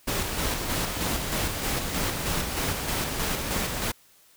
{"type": "noise with tremolo", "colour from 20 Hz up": "pink", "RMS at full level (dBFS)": -27, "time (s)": [0.07, 3.92], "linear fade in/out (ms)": 10, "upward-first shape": "square", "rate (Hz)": 3.2, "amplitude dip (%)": 35, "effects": ["white hiss -58 dBFS RMS until 4.36 s"]}